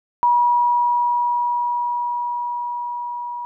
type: tone with level ramp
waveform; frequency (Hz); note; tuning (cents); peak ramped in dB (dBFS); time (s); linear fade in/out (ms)
sine; 964; B5; -42; -12 to -26; 0.23-3.45; 0
effects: none